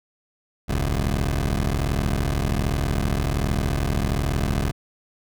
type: tone pair together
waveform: 15% pulse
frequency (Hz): 41.29 / 69.5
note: E1 / C#2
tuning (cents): +4 / +5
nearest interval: major sixth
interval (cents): 901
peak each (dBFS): -17 / -18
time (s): 0.68-4.72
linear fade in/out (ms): 20
effects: none